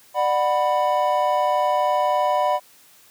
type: chord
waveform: triangle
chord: B minor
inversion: first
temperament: equal with one note detuned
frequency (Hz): 596.6 / 740 / 987.8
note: D5 / F#5 / B5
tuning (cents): +27 / 0 / 0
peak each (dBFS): -20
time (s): 0.14-2.6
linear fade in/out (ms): 50
effects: white hiss -52 dBFS RMS until 3.1 s + high-pass 100 Hz 12 dB/octave